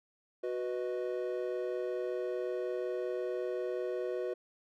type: chord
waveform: triangle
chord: B major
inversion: second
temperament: equal with one note detuned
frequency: 368.5 / 493.9 / 622.3 Hz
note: F#4 / B4 / D#5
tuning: -7 / 0 / 0 cents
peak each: -34 / -35 / -39 dBFS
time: 0.43-4.34 s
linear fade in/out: 10 ms
effects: none